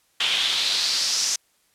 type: noise with band-pass filter sweep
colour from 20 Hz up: pink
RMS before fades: -23 dBFS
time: 0.2-1.36 s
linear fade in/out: 5 ms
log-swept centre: 3000 to 6000 Hz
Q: 3.5
effects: white hiss -64 dBFS RMS until 1.74 s + low-pass 12000 Hz 12 dB/octave